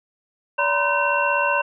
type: tone cluster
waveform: sine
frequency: 574 / 949 / 1025 / 1529 / 2724 Hz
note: D5 / A#5 / C6 / G6 / F7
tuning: -40 / +31 / -36 / -44 / -44 cents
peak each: -24 dBFS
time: 0.58-1.62 s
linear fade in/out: 10 ms
effects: none